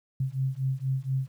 sine beating tone pair, 130.8 / 135 Hz, C3 / C#3, 0 / -45 cents, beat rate 4.2 Hz, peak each -29 / -29 dBFS, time 0.2-1.28 s, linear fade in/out 5 ms, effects 10-bit

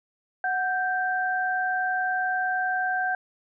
sine tone pair together, 738.8 / 1568 Hz, F#5 / G6, -3 / 0 cents, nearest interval octave + minor second, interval 1303 cents, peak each -26 dBFS, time 0.44-3.15 s, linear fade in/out 2 ms, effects none

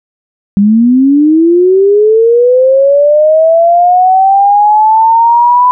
sine linear sweep, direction up, 195.4 to 1000 Hz, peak -3 dBFS, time 0.57-5.71 s, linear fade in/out 0 ms, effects none

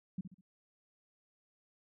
sine tone with echo, 185 Hz, F#3, in tune, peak -34 dBFS, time 0.18-0.21 s, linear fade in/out 5 ms, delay 67 ms, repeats 3, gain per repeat -9 dB, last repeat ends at 0.411 s, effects none

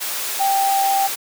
sine tone in noise, 784 Hz, G5, in tune, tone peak -15 dBFS, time 0.39-1.08 s, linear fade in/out 20 ms, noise white, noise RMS -25 dBFS, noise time 0-1.16 s, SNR +7 dB, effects high-pass 400 Hz 12 dB/octave

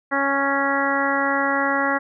harmonic tone, 277.2 Hz, C#4, in tune, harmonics 1 / 2 / 3 / 4 / 5 / 6 / 7, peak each -26 / -26 / -26 / -26 / -26 / -26 / -26 dBFS, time 0.11-1.99 s, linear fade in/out 20 ms, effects none

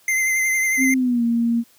square tone with vibrato, 2074 Hz, C7, 16 cents flat, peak -18 dBFS, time 0.08-0.94 s, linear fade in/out 2 ms, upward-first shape triangle, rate 11 Hz, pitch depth 31 cents each way
sine tone with pitch glide, 263.6 to 233.5 Hz, C4 to A#3, +13 to +3 cents, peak -16 dBFS, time 0.77-1.64 s, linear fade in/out 50 ms, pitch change -210 cents, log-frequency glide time 0.93-1.23 s
effects white hiss -55 dBFS RMS until 1.78 s + high-pass 60 Hz 12 dB/octave

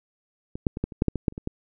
clicks, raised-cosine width 3 ms, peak -20 / -8 / -18 / -12 / -26 / -6 / -8 / -14 / -8 / -30 / -20 / -15 dBFS, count 12, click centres 0.555 / 0.668 / 0.771 / 0.84 / 0.922 / 1.021 / 1.083 / 1.157 / 1.282 / 1.324 / 1.379 / 1.474 s, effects none

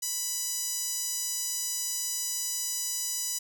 sawtooth tone with high-pass filter, 987.8 Hz, B5, in tune, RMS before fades -32 dBFS, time 0.02-3.39 s, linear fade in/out 10 ms, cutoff 6500 Hz, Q 2.1, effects none

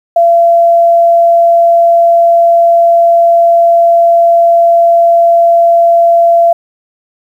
sine tone, 680 Hz, F5, 46 cents flat, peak -3 dBFS, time 0.16-6.53 s, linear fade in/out 5 ms, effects 7-bit

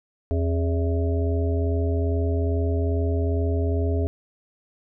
harmonic tone with a mistuned harmonic, 82.41 Hz, E2, in tune, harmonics 1 / 3 / 5 / 7 / 8, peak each -21 / -30 / -29 / -37 / -34 dBFS, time 0.31-4.07 s, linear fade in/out 0 ms, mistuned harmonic 3, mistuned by +150 cents, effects none

